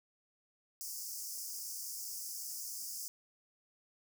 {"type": "high-pass noise", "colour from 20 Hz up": "pink", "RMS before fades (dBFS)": -43, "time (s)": [0.81, 3.08], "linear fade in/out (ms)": 0, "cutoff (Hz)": 4900, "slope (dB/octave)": 96, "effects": []}